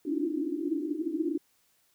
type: band-pass noise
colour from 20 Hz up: pink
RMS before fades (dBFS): -31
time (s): 0.05-1.38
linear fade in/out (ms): 5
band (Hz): 290 to 340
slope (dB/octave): 96
effects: white hiss -69 dBFS RMS until 1.94 s